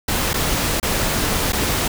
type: noise with dropouts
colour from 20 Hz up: pink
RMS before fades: -20 dBFS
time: 0.08-1.88 s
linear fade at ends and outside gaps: 5 ms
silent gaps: 0.333-0.34 / 0.8-0.828 / 1.523-1.53 s
effects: none